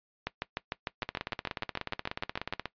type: two click trains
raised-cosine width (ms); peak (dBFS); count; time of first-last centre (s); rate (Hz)
0.3; -17 / -15; 28 / 16; 1.03-2.657 / 0.27-2.526; 16.6 / 6.65
effects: noise-tail reverb RT60 0.1 s tail -19 dB re dry + resampled to 11025 Hz